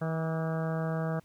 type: harmonic tone with a mistuned harmonic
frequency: 161.2 Hz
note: E3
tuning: 38 cents flat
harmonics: 1 / 2 / 3 / 4 / 5 / 6 / 7 / 8 / 9 / 10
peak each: -30 / -43 / -38 / -37 / -44 / -50 / -45 / -46 / -47 / -47 dBFS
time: 0.01-1.2 s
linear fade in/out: 10 ms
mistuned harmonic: 7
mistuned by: +37 cents
effects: pink hiss -65 dBFS RMS until 1.24 s